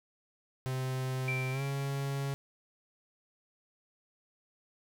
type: tone with pitch glide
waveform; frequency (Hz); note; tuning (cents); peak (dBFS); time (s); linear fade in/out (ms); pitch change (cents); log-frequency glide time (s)
45% pulse; 130 to 138.53; C3 to C#3; -11 to -1; -32; 0.66-2.34; 0; +110; 1.51-1.62
type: tone with exponential decay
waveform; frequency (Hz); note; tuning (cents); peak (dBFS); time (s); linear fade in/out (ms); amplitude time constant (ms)
sine; 2349; D7; 0; -31; 1.28-2.16; 2; 190
effects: none